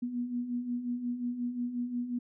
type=beating tone pair; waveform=sine; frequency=239 / 244.6 Hz; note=A#3 / B3; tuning=+43 / -16 cents; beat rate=5.6 Hz; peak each=-39 / -32 dBFS; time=0.02-2.19 s; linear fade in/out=10 ms; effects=none